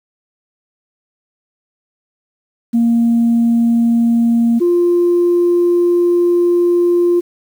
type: tone pair in turn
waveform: sine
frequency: 233.1 / 349.3 Hz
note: A#3 / F4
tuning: 0 / 0 cents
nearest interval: perfect fifth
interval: 700 cents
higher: second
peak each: -8 dBFS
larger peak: neither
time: 2.73-4.6 / 4.6-7.21 s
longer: second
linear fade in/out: 20 ms
effects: tanh soft clip ceiling -6 dBFS + 7-bit